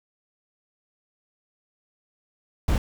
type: noise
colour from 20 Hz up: brown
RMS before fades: -21 dBFS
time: 2.68-2.78 s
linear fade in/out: 2 ms
effects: none